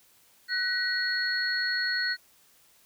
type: tone cluster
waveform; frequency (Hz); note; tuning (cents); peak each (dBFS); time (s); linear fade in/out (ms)
sine; 1495 / 1903 / 4326; F#6 / A#6 / C#8; +17 / +35 / -43; -30; 0.48-2.17; 50
effects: white hiss -61 dBFS RMS until 2.85 s